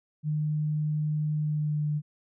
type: tone with pitch glide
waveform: sine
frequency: 151.9 to 149.81 Hz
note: D#3 to D3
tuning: -41 to +35 cents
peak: -25 dBFS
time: 0.23-2.02 s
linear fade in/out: 50 ms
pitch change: -24 cents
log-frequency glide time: 1.36-1.88 s
effects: none